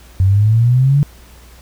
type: exponential sweep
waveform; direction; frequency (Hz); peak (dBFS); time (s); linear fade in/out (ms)
sine; up; 92.4 to 146.83; -8; 0.2-1.03; 0
effects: added 60 Hz sine -40 dBFS peak until 1.61 s + pink hiss -45 dBFS RMS until 1.61 s